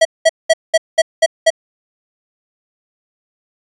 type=tone bursts; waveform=square; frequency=648 Hz; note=E5; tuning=30 cents flat; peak=-7 dBFS; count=7; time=0.01-1.504 s; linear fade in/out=10 ms; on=42 ms; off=200 ms; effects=resampled to 22050 Hz